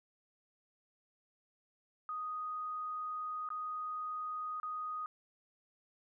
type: tone with dropouts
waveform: sine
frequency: 1244.5 Hz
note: D#6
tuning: in tune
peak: -37 dBFS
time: 2.09-5.06 s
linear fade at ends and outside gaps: 1 ms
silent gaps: 3.489-3.503 / 4.6-4.631 s
effects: none